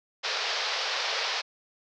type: band-pass noise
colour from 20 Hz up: white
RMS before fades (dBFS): -30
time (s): 0.23-1.42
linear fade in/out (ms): 20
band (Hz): 440 to 5300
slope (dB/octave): 48
effects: none